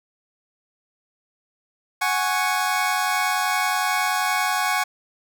25% pulse chord, F# suspended second, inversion none, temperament equal, 740 / 830.6 / 1108.7 Hz, F#5 / G#5 / C#6, 0 / 0 / 0 cents, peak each -21 dBFS, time 2.01-4.84 s, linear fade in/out 10 ms, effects none

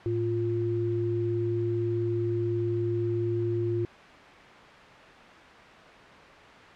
sine tone pair together, 110.29 / 349.2 Hz, A2 / F4, +5 / 0 cents, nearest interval octave + minor sixth, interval 1995 cents, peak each -29 / -27 dBFS, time 0.06-3.85 s, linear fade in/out 0 ms, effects white hiss -47 dBFS RMS until 6.75 s + low-pass 2000 Hz 12 dB/octave

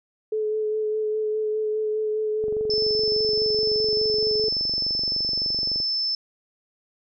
sine tone with vibrato, 430.2 Hz, A4, 39 cents flat, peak -22 dBFS, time 0.32-4.49 s, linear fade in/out 5 ms, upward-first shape sine, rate 4.9 Hz, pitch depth 15 cents each way
click train, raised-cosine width 2 ms, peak -24 dBFS, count 80, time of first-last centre 2.44-5.802 s, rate 23.5 Hz
sine tone, 5274 Hz, E8, in tune, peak -22 dBFS, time 2.7-6.15 s, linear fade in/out 2 ms
effects none

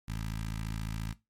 15% pulse tone with notch filter, 54.5 Hz, A1, 16 cents flat, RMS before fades -36 dBFS, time 0.08-1.13 s, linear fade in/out 5 ms, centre 510 Hz, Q 0.52, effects noise-tail reverb RT60 0.2 s tail -17 dB re dry + MP3 64 kbps

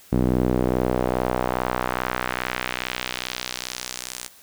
sawtooth tone with band-pass filter sweep, 62.4 Hz, B1, 19 cents sharp, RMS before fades -25 dBFS, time 0.12-4.28 s, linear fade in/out 5 ms, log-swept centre 250 to 8900 Hz, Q 1.1, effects white hiss -50 dBFS RMS until 4.42 s

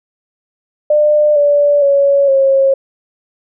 sine tone with pitch steps, 599 / 579.3 / 560.2 / 541.7 Hz, D5 / D5 / C#5 / C#5, +34 / -24 / +18 / -40 cents, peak -7 dBFS, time 0.9-2.74 s, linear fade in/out 5 ms, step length 460 ms, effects none

